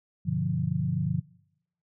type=chord; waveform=sine; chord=G dominant seventh; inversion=none; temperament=equal; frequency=98 / 123.47 / 146.83 / 174.61 Hz; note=G2 / B2 / D3 / F3; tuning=0 / 0 / 0 / 0 cents; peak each=-34 / -32 / -29 / -29 dBFS; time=0.25-1.21 s; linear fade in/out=20 ms; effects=noise-tail reverb RT60 0.9 s tail -25 dB re dry